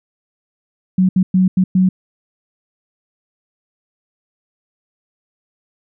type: tone bursts at uneven times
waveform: sine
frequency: 185.8 Hz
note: F#3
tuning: 7 cents sharp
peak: -9 dBFS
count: 5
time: 0.98-1.09 / 1.16-1.23 / 1.34-1.48 / 1.57-1.64 / 1.75-1.89 s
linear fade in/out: 5 ms
effects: none